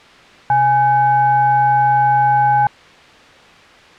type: tone with frequency modulation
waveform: sine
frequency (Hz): 830.6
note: G#5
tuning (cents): 0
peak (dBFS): -10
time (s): 0.5-2.67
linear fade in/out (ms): 2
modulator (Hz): 701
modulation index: 0.46
effects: white hiss -42 dBFS RMS until 3.98 s + low-pass 3000 Hz 12 dB/octave